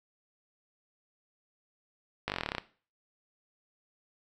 slowing click train, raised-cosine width 0.3 ms, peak -15 dBFS, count 13, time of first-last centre 2.28-2.582 s, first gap 19 ms, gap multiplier 1.05, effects noise-tail reverb RT60 0.4 s tail -17 dB re dry

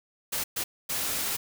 white noise bursts at uneven times, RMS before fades -30 dBFS, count 3, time 0.32-0.44 / 0.56-0.64 / 0.89-1.37 s, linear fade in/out 10 ms, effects none

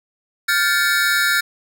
square tone cluster, 1403 / 1547 / 1749 / 2237 / 3797 Hz, F6 / G6 / A6 / C#7 / A#7, +8 / -23 / -11 / +15 / +31 cents, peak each -20 / -25 / -20 / -27 / -26 dBFS, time 0.48-1.41 s, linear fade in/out 10 ms, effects none

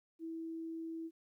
sine tone, 326.8 Hz, E4, 15 cents flat, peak -40 dBFS, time 0.19-1.11 s, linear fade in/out 50 ms, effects 13-bit

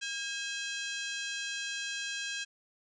harmonic tone with a mistuned harmonic, 810 Hz, G#5, 43 cents flat, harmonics 2 / 3 / 4 / 5 / 6 / 7 / 8 / 9 / 10, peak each -39 / -41 / -41 / -45 / -48 / -46 / -47 / -48 / -51 dBFS, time 0.01-2.45 s, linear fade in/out 20 ms, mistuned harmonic 3, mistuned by +94 cents, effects none

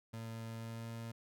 30% pulse tone with pitch glide, 113.4 to 114.92 Hz, A#2 to A#2, -47 to -24 cents, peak -40 dBFS, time 0.13-1.12 s, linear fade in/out 10 ms, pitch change +23 cents, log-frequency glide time 0.52-0.9 s, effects none

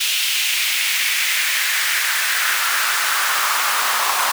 pink noise with high-pass filter sweep, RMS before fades -19 dBFS, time 0-4.32 s, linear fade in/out 10 ms, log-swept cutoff 2900 to 1000 Hz, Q 2.4, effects none

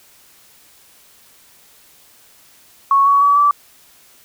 sine tone with pitch steps, 1106 / 1123.4 / 1141 / 1159 Hz, C#6 / C#6 / C#6 / D6, -4 / +23 / +50 / -23 cents, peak -9 dBFS, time 2.91-3.51 s, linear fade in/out 2 ms, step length 150 ms, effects white hiss -49 dBFS RMS until 4.24 s

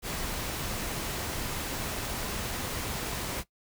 pink noise, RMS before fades -34 dBFS, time 0.02-3.44 s, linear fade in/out 50 ms, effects noise-tail reverb RT60 0.1 s tail -17 dB re dry

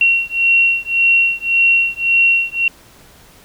sine beating tone pair, 2735 / 2736.8 Hz, F7 / F7, -37 / -36 cents, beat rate 1.8 Hz, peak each -14 dBFS, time 0.01-2.68 s, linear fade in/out 2 ms, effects pink hiss -45 dBFS RMS until 3.44 s

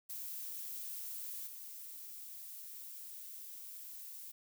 violet noise with level steps, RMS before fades -44 / -49 dBFS, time 0.09-4.32 s, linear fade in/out 10 ms, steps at 1.46 s, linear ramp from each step 20 ms, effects none

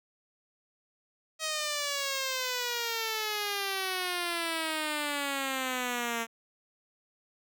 5% pulse exponential sweep, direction down, 635 to 227.4 Hz, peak -19 dBFS, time 1.39-6.27 s, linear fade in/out 50 ms, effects none

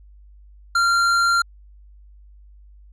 triangle tone with hard clipping, 1383 Hz, F6, 17 cents flat, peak -17 dBFS, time 0.75-1.42 s, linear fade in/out 5 ms, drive 17 dB, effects added 50 Hz sine -44 dBFS peak until 2.92 s + low-pass 9000 Hz 12 dB/octave

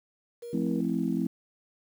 sine tone, 473.6 Hz, A#4, 27 cents sharp, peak -37 dBFS, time 0.42-0.81 s, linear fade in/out 10 ms
sine chord, F major seventh, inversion none, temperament just, 174.61 / 218.3 / 261.9 / 327.4 Hz, F3 / A3 / C4 / E4, 0 / -13 / +2 / -12 cents, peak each -31 / -30 / -30 / -32 dBFS, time 0.53-1.27 s, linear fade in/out 5 ms
effects tanh soft clip ceiling -15 dBFS + 9-bit

